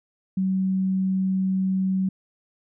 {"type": "tone", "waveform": "sine", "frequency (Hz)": 189.3, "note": "F#3", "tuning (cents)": 40, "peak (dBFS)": -20, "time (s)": [0.37, 2.09], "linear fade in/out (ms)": 5, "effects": []}